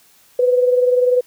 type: tone pair together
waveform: sine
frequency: 496.8 / 517 Hz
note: B4 / C5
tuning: +10 / -21 cents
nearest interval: minor second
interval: 69 cents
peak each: -12 / -20 dBFS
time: 0.39-1.21 s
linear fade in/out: 5 ms
effects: white hiss -52 dBFS RMS until 1.26 s